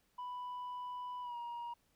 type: tone with pitch glide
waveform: sine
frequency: 990 to 948.6 Hz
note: B5 to A#5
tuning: +4 to +30 cents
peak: -38 dBFS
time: 0.18-1.74 s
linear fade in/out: 10 ms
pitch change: -74 cents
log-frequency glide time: 1.22-1.37 s
effects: tanh soft clip ceiling -40 dBFS + pink hiss -75 dBFS RMS until 1.95 s